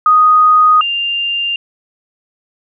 sine tone pair in turn, 1244.5 / 2794 Hz, D#6 / F7, 0 / 0 cents, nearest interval octave + major second, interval 1400 cents, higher second, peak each -5 / -14 dBFS, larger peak first, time 0.06-0.81 / 0.81-1.56 s, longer neither, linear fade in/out 2 ms, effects none

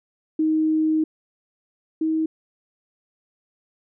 sine tone pair in turn, 313.6 / 317.6 Hz, D#4 / D#4, +14 / +36 cents, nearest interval unison, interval 22 cents, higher second, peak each -17 / -19 dBFS, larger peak first, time 0.39-1.04 / 2.01-2.26 s, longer first, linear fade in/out 5 ms, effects none

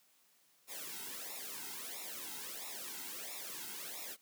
white noise with flanger, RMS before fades -45 dBFS, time 0.67-4.17 s, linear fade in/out 50 ms, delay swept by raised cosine 0.64 to 1.74 ms, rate 1.5 Hz, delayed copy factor -0.95, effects white hiss -70 dBFS RMS until 4.21 s + high-pass 150 Hz 12 dB/octave

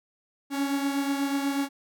45% pulse beating tone pair, 277.2 / 285.4 Hz, C#4 / D4, 0 / -49 cents, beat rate 8.2 Hz, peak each -26 / -33 dBFS, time 0.5-1.69 s, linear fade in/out 50 ms, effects none

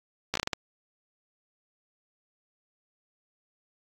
slowing click train, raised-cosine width 0.2 ms, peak -10 dBFS, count 7, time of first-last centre 0.34-0.532 s, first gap 14 ms, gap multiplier 1.33, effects AAC 48 kbps

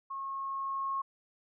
sine tone with level ramp, 1087 Hz, C#6, 34 cents flat, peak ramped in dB -36 to -30 dBFS, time 0.1-1.02 s, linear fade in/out 10 ms, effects none

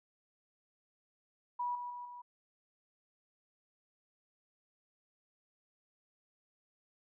sine tone with level steps, 974 Hz, B5, 24 cents flat, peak -33 / -39 / -42 / -46 dBFS, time 1.59-2.22 s, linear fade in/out 10 ms, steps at 1.75 / 1.9 / 2.05 s, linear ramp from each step 2 ms, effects none

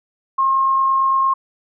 sine tone with amplitude modulation, 1072 Hz, C6, 42 cents sharp, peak -12 dBFS, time 0.38-1.34 s, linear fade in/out 10 ms, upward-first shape sine, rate 48.8 Hz, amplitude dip 25%, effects none

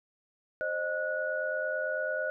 sine tone cluster, 527 / 616 / 1464 Hz, C5 / D#5 / F#6, +12 / -17 / -19 cents, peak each -35 / -33 / -33 dBFS, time 0.61-2.3 s, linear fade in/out 0 ms, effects none

